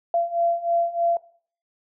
sine beating tone pair, 681 / 684.2 Hz, F5 / F5, -44 / -36 cents, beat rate 3.2 Hz, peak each -25 / -22 dBFS, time 0.14-1.17 s, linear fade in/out 2 ms, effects noise-tail reverb RT60 0.5 s tail -19 dB re dry

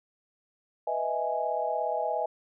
sine chord, E major seventh, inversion second, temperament equal, 493.9 / 622.3 / 659.3 / 830.6 Hz, B4 / D#5 / E5 / G#5, 0 / 0 / 0 / 0 cents, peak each -35 / -32 / -32 / -31 dBFS, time 0.87-2.26 s, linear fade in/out 5 ms, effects none

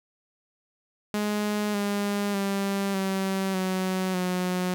sawtooth tone with pitch steps, 208.8 / 203.1 / 197.54 / 192.14 / 186.88 / 181.77 Hz, G#3 / G#3 / G3 / G3 / F#3 / F#3, +10 / -38 / +14 / -34 / +18 / -30 cents, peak -21 dBFS, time 1.14-4.74 s, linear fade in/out 0 ms, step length 600 ms, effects 10-bit

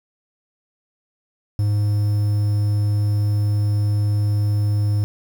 triangle tone with quantisation, 103.83 Hz, G#2, in tune, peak -14 dBFS, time 1.59-5.04 s, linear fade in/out 0 ms, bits 7, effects none

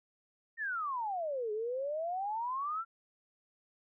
sine exponential two-way sweep, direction down then up, 1864.7 to 415.3 to 1382 Hz, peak -33 dBFS, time 0.57-2.85 s, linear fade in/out 50 ms, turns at 1.52 s, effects none

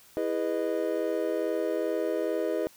triangle chord, E major seventh, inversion none, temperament just, 329.6 / 412 / 494.4 / 618.1 Hz, E4 / G#4 / B4 / D#5, 0 / -14 / +2 / -12 cents, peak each -30 dBFS, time 0.17-2.67 s, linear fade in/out 0 ms, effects white hiss -56 dBFS RMS until 2.76 s

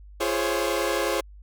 sawtooth chord, Db major seventh, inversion first, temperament equal with one note detuned, 343 / 415.3 / 523.3 / 554.4 Hz, F4 / Ab4 / C5 / Db5, -31 / 0 / 0 / 0 cents, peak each -25 dBFS, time 0.2-1.21 s, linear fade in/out 10 ms, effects added 50 Hz sine -43 dBFS peak until 1.42 s

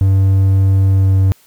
triangle tone with pitch glide, 96.5 to 95.67 Hz, G2 to G2, -27 to -42 cents, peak -6 dBFS, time 0.01-1.32 s, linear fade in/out 0 ms, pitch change -15 cents, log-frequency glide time 0.89-1.17 s, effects white hiss -50 dBFS RMS until 1.46 s

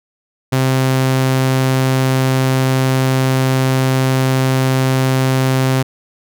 sawtooth tone, 131.3 Hz, C3, 6 cents sharp, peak -8 dBFS, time 0.52-5.83 s, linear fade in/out 10 ms, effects none

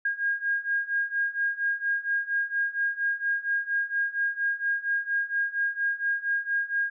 sine beating tone pair, 1623 / 1627.3 Hz, G#6 / G#6, -40 / -36 cents, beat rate 4.3 Hz, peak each -29 / -27 dBFS, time 0.05-6.9 s, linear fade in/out 5 ms, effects none

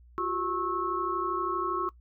sine tone cluster, 349.7 / 382.2 / 1094 / 1306 Hz, F4 / G4 / C#6 / E6, +2 / -44 / -23 / -17 cents, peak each -34 / -36 / -31 / -34 dBFS, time 0.18-1.89 s, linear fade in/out 0 ms, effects noise-tail reverb RT60 0.1 s tail -19 dB re dry + added 60 Hz sine -52 dBFS peak until 2 s

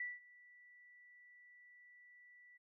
sine tone with ADSR envelope, 1963 Hz, B6, 11 cents flat, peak -38 dBFS, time 0-2.58 s, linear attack 4 ms, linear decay 190 ms, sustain -22 dB, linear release 18 ms, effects none

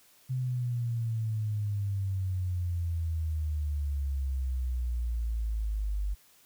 sine exponential sweep, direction down, 130 to 49 Hz, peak -28 dBFS, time 0.29-6.15 s, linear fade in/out 20 ms, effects white hiss -61 dBFS RMS until 6.45 s

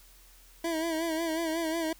25% pulse tone with vibrato, 325.8 Hz, E4, 20 cents flat, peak -25 dBFS, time 0.64-1.93 s, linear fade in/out 5 ms, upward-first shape sine, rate 5.5 Hz, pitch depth 62 cents each way, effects added 41 Hz sine -56 dBFS peak until 1.99 s + white hiss -58 dBFS RMS until 1.99 s

